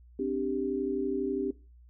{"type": "chord", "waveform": "sine", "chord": "C suspended second", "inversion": "none", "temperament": "equal", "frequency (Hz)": [261.6, 293.7, 392], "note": ["C4", "D4", "G4"], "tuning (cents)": [0, 0, 0], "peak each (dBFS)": [-33, -33, -31], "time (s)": [0.19, 1.51], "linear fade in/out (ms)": 5, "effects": ["noise-tail reverb RT60 0.3 s tail -19 dB re dry", "added 60 Hz sine -52 dBFS peak until 1.89 s"]}